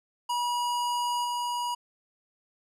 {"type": "tone with level steps", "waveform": "square", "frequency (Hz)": 966, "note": "B5", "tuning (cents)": -39, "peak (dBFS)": [-27, -29], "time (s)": [0.29, 1.75], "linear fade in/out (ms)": 10, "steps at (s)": 1.24, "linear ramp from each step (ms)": 10, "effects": ["low-pass 12000 Hz 12 dB/octave"]}